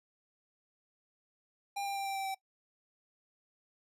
square tone with pitch steps, 800 / 794.5 / 789 / 783.5 / 778.1 / 772.7 Hz, G5 / G5 / G5 / G5 / G5 / G5, +35 / +23 / +11 / -1 / -13 / -25 cents, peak -35 dBFS, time 1.76-2.348 s, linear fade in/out 10 ms, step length 98 ms, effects noise-tail reverb RT60 0.1 s tail -20 dB re dry + resampled to 32000 Hz

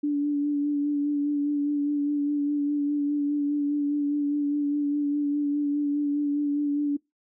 sine tone with vibrato, 290 Hz, D4, 22 cents flat, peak -22 dBFS, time 0.03-6.97 s, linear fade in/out 10 ms, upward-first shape sine, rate 4.9 Hz, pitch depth 22 cents each way, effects noise-tail reverb RT60 0.2 s tail -24 dB re dry

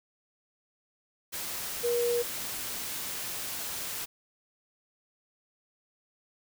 sine tone in noise, 477.5 Hz, A#4, 42 cents sharp, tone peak -25 dBFS, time 1.83-2.23 s, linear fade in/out 20 ms, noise white, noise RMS -36 dBFS, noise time 1.32-4.06 s, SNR +8 dB, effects none

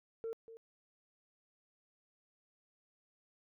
sine tone with echo, 453.4 Hz, A#4, 48 cents flat, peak -36 dBFS, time 0.24-0.33 s, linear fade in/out 0 ms, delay 240 ms, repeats 1, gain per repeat -14 dB, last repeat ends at 0.57 s, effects tanh soft clip ceiling -35 dBFS

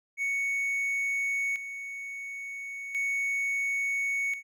triangle tone with tremolo, 2222 Hz, C#7, 4 cents sharp, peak -25 dBFS, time 0.17-4.43 s, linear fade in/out 50 ms, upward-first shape square, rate 0.36 Hz, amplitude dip 65%, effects none

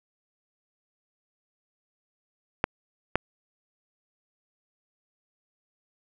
clicks, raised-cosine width 0.5 ms, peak -6 dBFS, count 2, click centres 2.641 / 3.156 s, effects none

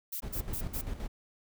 violet noise bursts, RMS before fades -37 dBFS, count 4, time 0.12-0.816 s, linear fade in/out 10 ms, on 84 ms, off 120 ms
brown noise with tremolo, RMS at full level -36 dBFS, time 0.22-1.08 s, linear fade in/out 10 ms, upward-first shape square, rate 7.7 Hz, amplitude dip 55%
click, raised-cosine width 5 ms, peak -25 dBFS, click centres 0.667 s
effects none

